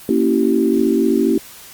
sine chord, A# diminished seventh, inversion none, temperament equal with one note detuned, 233.1 / 277.2 / 329.6 / 384.8 Hz, A#3 / C#4 / E4 / G4, 0 / 0 / 0 / -32 cents, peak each -18 dBFS, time 0.09-1.38 s, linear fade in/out 2 ms, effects white hiss -39 dBFS RMS until 1.73 s + Opus 32 kbps

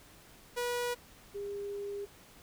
sawtooth / sine tone pair in turn, 485.4 / 404.1 Hz, B4 / G#4, -30 / -47 cents, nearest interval minor third, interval 317 cents, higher first, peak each -28 / -36 dBFS, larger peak first, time 0.56-0.95 / 1.34-2.06 s, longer second, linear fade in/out 20 ms, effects pink hiss -57 dBFS RMS until 2.42 s

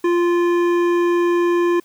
triangle tone with hard clipping, 347.4 Hz, F4, 9 cents flat, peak -16 dBFS, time 0.04-1.8 s, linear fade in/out 5 ms, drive 16 dB, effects white hiss -55 dBFS RMS until 1.84 s

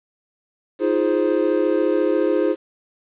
triangle chord, F minor seventh, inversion third, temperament equal with one note detuned, 314.9 / 349.2 / 415.3 / 523.3 Hz, Eb4 / F4 / Ab4 / C5, +21 / 0 / 0 / 0 cents, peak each -20 dBFS, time 0.79-2.56 s, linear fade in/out 50 ms, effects resampled to 8000 Hz + 8-bit

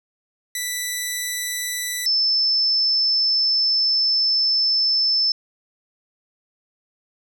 10% pulse / sine tone pair in turn, 1975.5 / 5274 Hz, B6 / E8, 0 / 0 cents, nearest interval octave + perfect fourth, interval 1700 cents, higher second, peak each -15 / -16 dBFS, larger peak first, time 0.55-2.06 / 2.06-5.32 s, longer second, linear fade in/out 2 ms, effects none

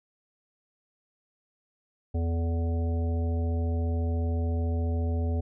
harmonic tone with a mistuned harmonic, 82.6 Hz, E2, 4 cents sharp, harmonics 1 / 3 / 5 / 7 / 9, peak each -25 / -35 / -39 / -42 / -44 dBFS, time 2.14-5.41 s, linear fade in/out 10 ms, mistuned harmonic 5, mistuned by +58 cents, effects none

